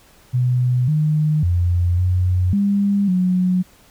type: tone with pitch steps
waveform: sine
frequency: 125 / 153 / 87.8 / 90.9 / 200.8 / 182.6 Hz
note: B2 / D#3 / F2 / F#2 / G3 / F#3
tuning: +21 / -29 / +10 / -30 / +42 / -23 cents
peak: -14 dBFS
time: 0.33-3.63 s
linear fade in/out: 20 ms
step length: 550 ms
effects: pink hiss -51 dBFS RMS until 3.9 s